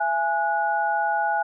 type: tone cluster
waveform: sine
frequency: 675 / 831 / 1462 Hz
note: E5 / G#5 / F#6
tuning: +41 / +1 / -21 cents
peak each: -28 / -22 / -27 dBFS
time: 0-1.43 s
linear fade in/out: 10 ms
effects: none